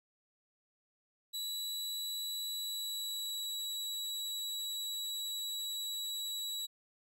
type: tone with pitch glide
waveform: sawtooth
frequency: 3928 to 3903 Hz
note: B7 to B7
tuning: -10 to -21 cents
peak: -34 dBFS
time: 1.33-6.67 s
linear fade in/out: 20 ms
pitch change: -11 cents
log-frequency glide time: 2.47-3.54 s
effects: none